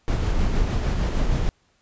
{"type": "noise with tremolo", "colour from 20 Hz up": "brown", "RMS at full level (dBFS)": -20, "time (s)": [0.08, 1.49], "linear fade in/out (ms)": 0, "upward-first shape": "sine", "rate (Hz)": 6.5, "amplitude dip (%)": 30, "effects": ["pink hiss -64 dBFS RMS until 1.81 s", "resampled to 16000 Hz"]}